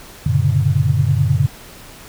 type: tone cluster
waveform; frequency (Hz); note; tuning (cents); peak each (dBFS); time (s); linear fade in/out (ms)
sine; 94.1 / 115.9 / 136 / 145.4; F#2 / A#2 / C#3 / D3; +30 / -10 / -33 / -17; -18; 0.26-1.47; 5
effects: pink hiss -39 dBFS RMS until 2.08 s